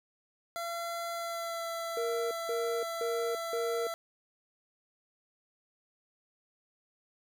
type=tone with pitch glide; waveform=25% pulse; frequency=680 to 669.1 Hz; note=F5 to E5; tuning=-46 to +26 cents; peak=-31 dBFS; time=0.56-3.94 s; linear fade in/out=0 ms; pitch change=-28 cents; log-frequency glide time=1.13-1.69 s
type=tone bursts; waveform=triangle; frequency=466.2 Hz; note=A#4; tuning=in tune; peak=-29 dBFS; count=4; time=1.97-3.87 s; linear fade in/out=2 ms; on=340 ms; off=180 ms
effects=none